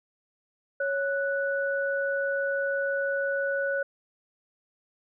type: tone pair together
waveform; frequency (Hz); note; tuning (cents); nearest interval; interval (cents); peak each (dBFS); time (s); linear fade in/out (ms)
sine; 554 / 1480; C#5 / F#6; -1 / 0; octave + perfect fourth; 1701; -27 / -29; 0.8-3.83; 5
effects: none